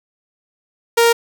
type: tone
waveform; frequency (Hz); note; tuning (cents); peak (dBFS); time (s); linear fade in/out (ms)
sawtooth; 466.2; A#4; 0; -6; 0.97-1.13; 10
effects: none